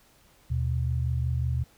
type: tone pair together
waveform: sine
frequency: 77.91 / 123.47 Hz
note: D#2 / B2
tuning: +3 / 0 cents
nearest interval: minor sixth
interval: 797 cents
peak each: -27 dBFS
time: 0.5-1.64 s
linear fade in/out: 10 ms
effects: pink hiss -60 dBFS RMS until 1.77 s